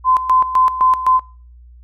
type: tone with tremolo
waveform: sine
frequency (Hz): 1027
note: C6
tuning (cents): -33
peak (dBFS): -9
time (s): 0.04-1.21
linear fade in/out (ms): 50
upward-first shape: square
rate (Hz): 3.9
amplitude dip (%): 75
effects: noise-tail reverb RT60 0.4 s tail -21 dB re dry + added 60 Hz sine -39 dBFS peak until 1.83 s